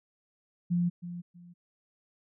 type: tone with echo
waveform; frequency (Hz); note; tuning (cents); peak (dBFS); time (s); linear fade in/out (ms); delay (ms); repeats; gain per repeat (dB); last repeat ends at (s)
sine; 174.61; F3; 0; -24; 0.7-0.9; 20; 320; 2; -12; 1.54
effects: none